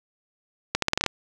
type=accelerating click train; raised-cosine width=0.2 ms; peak=-4 dBFS; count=8; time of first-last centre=0.75-1.063 s; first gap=73 ms; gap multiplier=0.83; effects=none